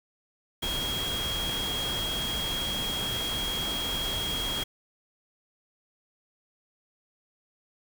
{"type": "tone in noise", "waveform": "sine", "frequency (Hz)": 3272, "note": "G#7", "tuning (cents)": -26, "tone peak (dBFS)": -30, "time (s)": [0.62, 4.64], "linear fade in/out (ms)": 10, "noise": "pink", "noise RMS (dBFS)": -34, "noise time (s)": [0.62, 4.64], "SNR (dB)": 1, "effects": []}